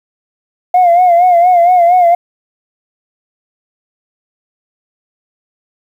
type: tone with vibrato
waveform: sine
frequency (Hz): 707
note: F5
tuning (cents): +21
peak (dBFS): -3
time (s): 0.74-2.15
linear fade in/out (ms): 5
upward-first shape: sine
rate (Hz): 4.3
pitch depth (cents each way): 69
effects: tanh soft clip ceiling -2 dBFS + 7-bit